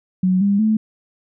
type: tone with pitch steps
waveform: sine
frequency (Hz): 185 / 200.6 / 217.5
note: F#3 / G3 / A3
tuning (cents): 0 / +40 / -20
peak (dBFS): -13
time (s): 0.23-0.77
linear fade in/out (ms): 5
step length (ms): 180
effects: none